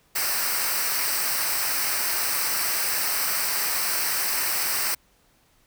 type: noise with comb filter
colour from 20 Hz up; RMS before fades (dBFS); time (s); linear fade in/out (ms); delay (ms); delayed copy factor
white; -25; 0.15-4.95; 10; 0.29; -0.7
effects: pink hiss -62 dBFS RMS until 5.66 s